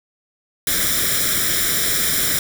white noise with comb filter, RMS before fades -19 dBFS, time 0.67-2.39 s, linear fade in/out 2 ms, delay 0.55 ms, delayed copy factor +0.8, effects none

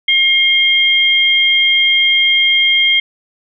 sine tone pair together, 2136 / 3204 Hz, C7 / G7, +35 / +37 cents, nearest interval perfect fifth, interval 702 cents, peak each -12 / -11 dBFS, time 0.08-3 s, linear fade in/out 5 ms, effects none

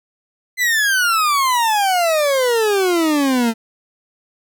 40% pulse exponential sweep, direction down, 2045 to 221.4 Hz, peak -13 dBFS, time 0.57-3.54 s, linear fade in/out 50 ms, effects none

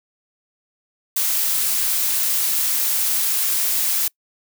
blue noise, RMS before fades -20 dBFS, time 1.16-4.08 s, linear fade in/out 5 ms, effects noise-tail reverb RT60 0.1 s tail -25 dB re dry

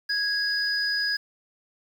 sine tone pair together, 1657 / 4965 Hz, G#6 / D#8, -4 / -5 cents, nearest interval octave + perfect fifth, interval 1899 cents, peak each -26 dBFS, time 0.09-1.17 s, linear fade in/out 10 ms, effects 8-bit

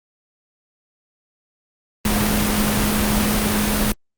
sine tone in noise, 210 Hz, G#3, 19 cents sharp, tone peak -20 dBFS, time 2.05-3.92 s, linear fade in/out 2 ms, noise pink, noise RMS -20 dBFS, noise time 2.05-3.92 s, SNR -3 dB, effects Opus 32 kbps

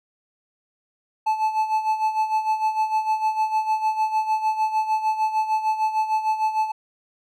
triangle tone with tremolo, 870 Hz, A5, 20 cents flat, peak -15 dBFS, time 1.26-6.72 s, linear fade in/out 10 ms, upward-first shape sine, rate 6.6 Hz, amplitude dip 70%, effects none

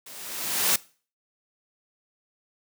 white noise with level ramp, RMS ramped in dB -44 to -20 dBFS, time 0.06-0.76 s, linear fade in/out 5 ms, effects noise-tail reverb RT60 0.4 s tail -21 dB re dry + high-pass 150 Hz 12 dB/octave

